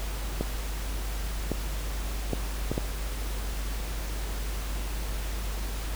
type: clicks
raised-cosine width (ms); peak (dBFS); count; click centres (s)
2; -14; 5; 0.41 / 1.517 / 2.333 / 2.716 / 2.779
effects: added 50 Hz sine -30 dBFS peak until 5.95 s + pink hiss -39 dBFS RMS until 5.95 s